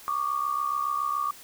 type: tone pair together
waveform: sine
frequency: 1128.9 / 1196 Hz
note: C#6 / D6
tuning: +31 / +31 cents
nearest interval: minor second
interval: 100 cents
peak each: -28 dBFS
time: 0.08-1.31 s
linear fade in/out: 0 ms
effects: white hiss -48 dBFS RMS until 1.43 s